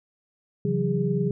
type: tone cluster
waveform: sine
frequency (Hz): 138.3 / 168.7 / 188.2 / 408.9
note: C#3 / E3 / F#3 / G#4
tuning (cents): -4 / +40 / +30 / -27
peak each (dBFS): -27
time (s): 0.65-1.31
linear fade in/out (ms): 2
effects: none